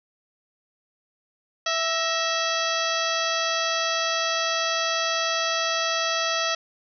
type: harmonic tone with a mistuned harmonic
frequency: 659.3 Hz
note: E5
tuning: in tune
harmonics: 1 / 2 / 3 / 4 / 5 / 6 / 7 / 8 / 9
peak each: -29 / -28 / -31 / -32 / -31 / -34 / -34 / -34 / -33 dBFS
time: 1.66-6.55 s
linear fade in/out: 5 ms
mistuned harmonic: 3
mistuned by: -79 cents
effects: none